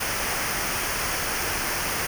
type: noise with comb filter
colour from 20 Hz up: pink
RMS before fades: -27 dBFS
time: 0-2.07 s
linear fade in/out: 10 ms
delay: 0.26 ms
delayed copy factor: -0.6
effects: none